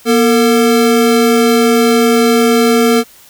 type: tone pair together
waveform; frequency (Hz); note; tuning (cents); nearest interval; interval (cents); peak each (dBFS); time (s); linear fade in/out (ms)
square; 239.4 / 451.9; A#3 / A4; +46 / +46; major seventh; 1100; -11; 0.05-3.04; 50
effects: white hiss -42 dBFS RMS until 3.29 s